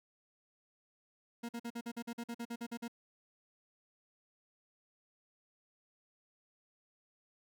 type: tone bursts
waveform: 40% pulse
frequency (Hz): 234.8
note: A#3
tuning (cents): +13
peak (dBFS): -38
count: 14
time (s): 1.43-2.881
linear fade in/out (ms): 10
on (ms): 60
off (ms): 47
effects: none